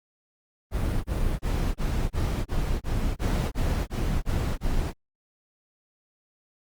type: noise bursts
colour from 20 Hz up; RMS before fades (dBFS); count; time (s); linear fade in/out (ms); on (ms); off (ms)
brown; -25; 12; 0.71-4.934; 50; 330; 24
effects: Opus 32 kbps